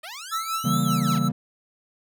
10% pulse linear two-way sweep, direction up then down, 587.3 to 3691 to 587.3 Hz, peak -27 dBFS, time 0.03-1.19 s, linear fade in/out 10 ms, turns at 0.82 s
square tone with tremolo, 1318.5 Hz, E6, in tune, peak -24 dBFS, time 0.31-1.29 s, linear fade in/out 20 ms, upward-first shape triangle, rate 5.3 Hz, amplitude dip 70%
triangle chord, C# diminished seventh, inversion none, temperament equal with one note detuned, 138.59 / 164.81 / 196 / 235.8 Hz, C#3 / E3 / G3 / Bb3, 0 / 0 / 0 / +20 cents, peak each -24 dBFS, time 0.64-1.32 s, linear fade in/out 10 ms
effects none

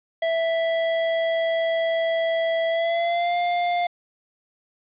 square tone with pitch glide, 659.3 to 702.6 Hz, E5 to F5, 0 to +10 cents, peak -21 dBFS, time 0.22-3.87 s, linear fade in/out 5 ms, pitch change +110 cents, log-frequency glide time 2.69-3.36 s, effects resampled to 8000 Hz + 8-bit

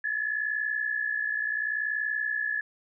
sine tone pair together, 1700 / 1760.7 Hz, G#6 / A6, +40 / +1 cents, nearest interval minor second, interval 61 cents, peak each -28 / -32 dBFS, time 0.04-2.61 s, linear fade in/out 5 ms, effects none

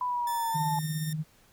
sine linear sweep, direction down, 1000 to 860 Hz, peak -27 dBFS, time 0.01-0.79 s, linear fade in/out 2 ms
5% pulse tone with pitch glide, 1749 to 1821.2 Hz, A6 to A#6, -11 to -41 cents, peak -28 dBFS, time 0.27-1.13 s, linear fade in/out 2 ms, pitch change +70 cents, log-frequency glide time 0.51-0.58 s
sine tone with tremolo, 155.56 Hz, D#3, in tune, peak -27 dBFS, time 0.54-1.24 s, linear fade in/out 20 ms, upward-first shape sine, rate 17 Hz, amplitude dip 50%
effects pink hiss -61 dBFS RMS until 1.52 s

